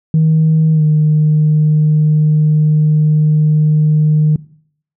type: tone with pitch glide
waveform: sine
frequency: 158.2 to 152.99 Hz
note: D#3 to D#3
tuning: +29 to -29 cents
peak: -6 dBFS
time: 0.14-4.36 s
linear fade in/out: 2 ms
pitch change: -58 cents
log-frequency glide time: 0.73-0.83 s
effects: noise-tail reverb RT60 0.6 s tail -21 dB re dry + tanh soft clip ceiling -4 dBFS